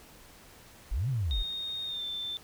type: linear two-way sweep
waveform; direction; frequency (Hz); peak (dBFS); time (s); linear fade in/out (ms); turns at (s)
sine; up then down; 33.77 to 138.9 to 33.77; -27; 0.91-1.43; 10; 1.09
type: tone with pitch glide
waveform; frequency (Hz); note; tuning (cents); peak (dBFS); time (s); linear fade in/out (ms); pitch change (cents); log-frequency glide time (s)
sine; 3700 to 3551; A#7 to A7; -14 to +15; -33; 1.31-2.37; 0; -71; 1.86-2.04
effects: pink hiss -54 dBFS RMS until 2.43 s